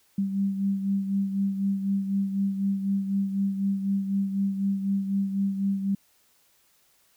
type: beating tone pair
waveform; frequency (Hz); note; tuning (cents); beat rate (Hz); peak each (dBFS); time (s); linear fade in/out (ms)
sine; 196 / 200; G3 / G3; 0 / +35; 4; -24 / -32; 0.18-5.95; 5
effects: white hiss -64 dBFS RMS until 7.16 s